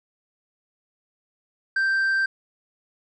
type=tone with tanh clipping; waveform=sine; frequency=1568 Hz; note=G6; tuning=in tune; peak=-20 dBFS; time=1.76-2.26 s; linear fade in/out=5 ms; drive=3 dB; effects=none